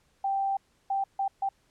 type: tone bursts at uneven times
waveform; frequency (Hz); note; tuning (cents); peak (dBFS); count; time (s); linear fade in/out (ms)
sine; 784; G5; 0; -25; 4; 0.24-0.57 / 0.9-1.04 / 1.19-1.28 / 1.42-1.49; 5
effects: pink hiss -68 dBFS RMS until 1.7 s + low-pass 10000 Hz 12 dB/octave